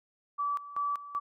sine tone with tremolo, 1153 Hz, D6, 32 cents flat, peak -28 dBFS, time 0.38-1.2 s, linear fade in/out 20 ms, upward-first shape square, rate 2.6 Hz, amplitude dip 80%, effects none

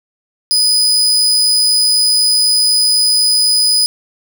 35% pulse tone, 4978 Hz, D#8, in tune, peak -8 dBFS, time 0.51-3.86 s, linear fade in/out 0 ms, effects none

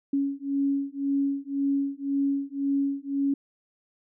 sine beating tone pair, 277.2 / 279.1 Hz, C#4 / C#4, 0 / +12 cents, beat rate 1.9 Hz, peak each -27 dBFS, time 0.13-3.34 s, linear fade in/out 5 ms, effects none

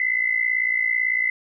sine tone pair together, 2012 / 2070 Hz, B6 / C7, +32 / -19 cents, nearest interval unison, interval 49 cents, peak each -21 / -23 dBFS, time 0-1.3 s, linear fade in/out 2 ms, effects none

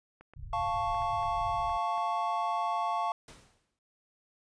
clicks, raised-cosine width 0.5 ms, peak -37 dBFS, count 7, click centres 0.21 / 0.336 / 0.947 / 1.021 / 1.23 / 1.696 / 1.979 s
pink low-pass noise, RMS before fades -43 dBFS, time 0.36-1.78 s, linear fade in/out 20 ms, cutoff 130 Hz, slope 48 dB/octave
triangle chord, F augmented, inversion none, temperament equal, 698.5 / 880 / 1108.7 Hz, F5 / A5 / C#6, 0 / 0 / 0 cents, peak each -31 / -31 / -31 dBFS, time 0.53-3.12 s, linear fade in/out 2 ms
pink noise with exponential decay, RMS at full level -48 dBFS, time 3.28-3.79 s, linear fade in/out 2 ms, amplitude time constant 110 ms
effects resampled to 22050 Hz

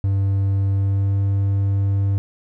triangle tone with pitch glide, 98 to 98.8 Hz, G2 to G2, 0 to +14 cents, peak -14 dBFS, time 0.04-2.18 s, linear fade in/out 0 ms, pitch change +14 cents, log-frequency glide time 0.76-1.18 s, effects none

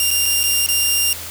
10% pulse tone with dropouts, 2794 Hz, F7, in tune, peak -6 dBFS, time 0-1.13 s, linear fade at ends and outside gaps 1 ms, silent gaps 0.106-0.112 / 0.257-0.26 / 0.432-0.438 / 0.663-0.687 s, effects added 84 Hz sine -39 dBFS peak until 1.3 s + white hiss -31 dBFS RMS until 1.3 s

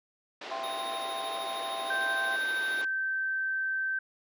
pink band-pass noise, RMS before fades -42 dBFS, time 0.41-2.85 s, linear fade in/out 5 ms, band 330 to 4600 Hz, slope 24 dB/octave
sine chord, C major, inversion first, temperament equal with one note detuned, 667.7 / 784 / 1046.5 Hz, E5 / G5 / C6, +22 / 0 / 0 cents, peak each -38 dBFS, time 0.51-2.36 s, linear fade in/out 5 ms
square tone with tremolo, 3711 Hz, A#7, 9 cents flat, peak -38 dBFS, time 0.63-2.82 s, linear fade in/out 10 ms, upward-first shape sine, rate 13 Hz, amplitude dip 45%
sine tone with pitch glide, 1561 to 1552 Hz, G6 to G6, -8 to -18 cents, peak -28 dBFS, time 1.9-3.99 s, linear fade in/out 5 ms, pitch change -10 cents, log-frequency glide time 2.05-2.54 s
effects none

